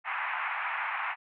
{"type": "band-pass noise", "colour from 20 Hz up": "pink", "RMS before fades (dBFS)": -33, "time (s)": [0.04, 1.16], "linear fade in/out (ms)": 50, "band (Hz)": [810, 2500], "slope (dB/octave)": 48, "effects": []}